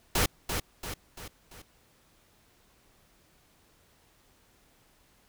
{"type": "noise with echo", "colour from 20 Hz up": "pink", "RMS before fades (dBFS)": -25, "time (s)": [0.15, 0.26], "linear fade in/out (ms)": 5, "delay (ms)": 340, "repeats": 4, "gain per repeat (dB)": -6, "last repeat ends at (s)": 1.62, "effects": ["pink hiss -64 dBFS RMS until 5.28 s"]}